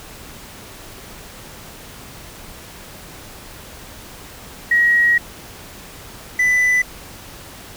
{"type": "tone pair in turn", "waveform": ["sine", "triangle"], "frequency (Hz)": [1900, 1992.8], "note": ["A#6", "B6"], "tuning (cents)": [33, 15], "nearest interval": "minor second", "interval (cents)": 82, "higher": "second", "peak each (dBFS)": -11, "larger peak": "neither", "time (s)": [[4.71, 5.18], [6.39, 6.82]], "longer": "first", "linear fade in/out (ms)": 5, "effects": ["pink hiss -38 dBFS RMS until 7.76 s"]}